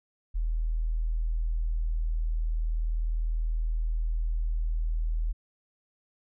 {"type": "tone", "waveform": "sine", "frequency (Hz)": 40.18, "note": "E1", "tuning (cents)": -44, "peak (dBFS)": -25, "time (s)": [0.34, 5.33], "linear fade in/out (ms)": 20, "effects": []}